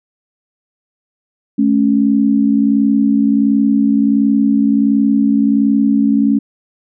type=tone pair together; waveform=sine; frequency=215.8 / 277.2 Hz; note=A3 / C#4; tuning=-33 / 0 cents; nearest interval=major third; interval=433 cents; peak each=-12 dBFS; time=1.58-6.39 s; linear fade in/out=10 ms; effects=none